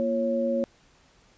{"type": "tone cluster", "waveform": "sine", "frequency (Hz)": [235.5, 344.1, 551], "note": ["A#3", "F4", "C#5"], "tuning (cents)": [18, -26, -11], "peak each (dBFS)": [-27, -34, -25], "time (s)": [0, 0.64], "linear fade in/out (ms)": 0, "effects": ["pink hiss -60 dBFS RMS until 1.37 s", "resampled to 16000 Hz"]}